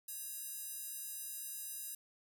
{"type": "tone with high-pass filter", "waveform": "square", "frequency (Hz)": 554, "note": "C#5", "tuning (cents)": -1, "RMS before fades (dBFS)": -45, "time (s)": [0.08, 1.95], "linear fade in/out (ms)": 5, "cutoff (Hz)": 10000, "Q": 1.1, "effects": []}